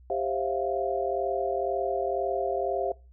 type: tone cluster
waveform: sine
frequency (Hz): 396.7 / 531 / 659 / 701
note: G4 / C5 / E5 / F5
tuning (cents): +21 / +25 / -1 / +6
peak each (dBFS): -31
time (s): 0.1-2.92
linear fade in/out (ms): 2
effects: noise-tail reverb RT60 0.3 s tail -23 dB re dry + added 62 Hz sine -50 dBFS peak until 3.12 s